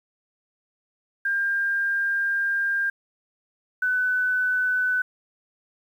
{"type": "tone pair in turn", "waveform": "sine", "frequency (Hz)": [1600, 1501.4], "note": ["G6", "F#6"], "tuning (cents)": [35, 25], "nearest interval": "minor second", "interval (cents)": 110, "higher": "first", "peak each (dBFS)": [-21, -20], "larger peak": "second", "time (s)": [[1.25, 2.9], [3.82, 5.02]], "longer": "first", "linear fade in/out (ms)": 5, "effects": ["9-bit"]}